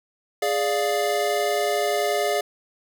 square chord, D diminished, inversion second, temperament equal, 415.3 / 587.3 / 698.5 Hz, Ab4 / D5 / F5, 0 / 0 / 0 cents, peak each -26 dBFS, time 0.42-2.41 s, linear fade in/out 5 ms, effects none

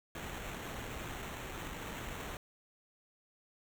pink noise with sample-and-hold, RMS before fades -43 dBFS, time 0.15-2.37 s, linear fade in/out 2 ms, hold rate 4900 Hz, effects none

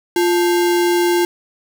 sine tone with sample-and-hold, 349.2 Hz, F4, in tune, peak -12 dBFS, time 0.16-1.25 s, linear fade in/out 2 ms, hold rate 1225 Hz, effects none

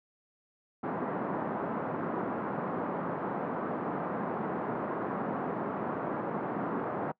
pink band-pass noise, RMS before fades -34 dBFS, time 0.83-7.12 s, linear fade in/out 10 ms, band 170 to 1300 Hz, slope 24 dB/octave, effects noise-tail reverb RT60 0.1 s tail -23 dB re dry

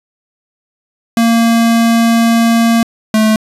square tone pair in turn, 230.3 / 217.4 Hz, A#3 / A3, -21 / -21 cents, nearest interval minor second, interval 100 cents, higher first, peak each -8 dBFS, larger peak neither, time 1.17-2.83 / 3.14-3.36 s, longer first, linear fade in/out 2 ms, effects resampled to 32000 Hz

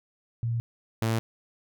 sine / sawtooth tone pair in turn, 116.54 / 112.9 Hz, A#2 / A2, 0 / +45 cents, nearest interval minor second, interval 55 cents, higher first, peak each -25 / -20 dBFS, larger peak second, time 0.43-0.6 / 1.02-1.19 s, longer neither, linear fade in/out 0 ms, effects none

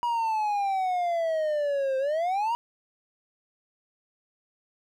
triangle exponential two-way sweep, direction down then up, 964 to 523 to 964 Hz, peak -22 dBFS, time 0.03-2.55 s, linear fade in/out 0 ms, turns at 1.98 s, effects none

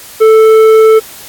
sine tone with tanh clipping, 440 Hz, A4, in tune, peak -3 dBFS, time 0.2-1 s, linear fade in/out 20 ms, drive 9 dB, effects white hiss -31 dBFS RMS until 1.28 s + AAC 64 kbps

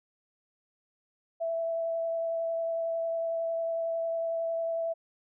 sine tone with vibrato, 662 Hz, E5, 7 cents sharp, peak -28 dBFS, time 1.4-4.94 s, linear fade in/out 20 ms, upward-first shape sine, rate 11 Hz, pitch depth 9 cents each way, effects none

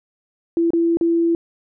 sine tone with dropouts, 335.6 Hz, E4, 31 cents sharp, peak -14 dBFS, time 0.57-1.35 s, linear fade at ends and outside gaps 1 ms, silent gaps 0.705-0.734 / 0.971-1.011 s, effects none

